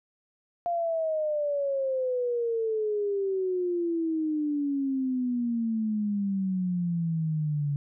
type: exponential sweep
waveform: sine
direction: down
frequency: 698.5 to 141.9 Hz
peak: -25 dBFS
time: 0.66-7.76 s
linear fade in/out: 0 ms
effects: none